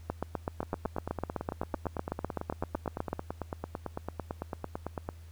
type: two click trains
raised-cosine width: 1 ms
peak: -17 / -20 dBFS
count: 25 / 41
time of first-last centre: 0.1-3.13 / 0.63-5.089 s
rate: 7.92 / 8.97 Hz
effects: added 82 Hz sine -46 dBFS peak until 5.31 s + pink hiss -62 dBFS RMS until 5.31 s